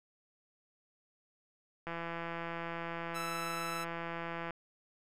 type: click train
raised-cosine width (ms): 0.5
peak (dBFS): -25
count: 444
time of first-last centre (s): 1.87-4.507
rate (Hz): 168
type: tone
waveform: sawtooth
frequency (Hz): 1317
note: E6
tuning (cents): -2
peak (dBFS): -35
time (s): 3.14-3.85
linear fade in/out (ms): 20
effects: resampled to 32000 Hz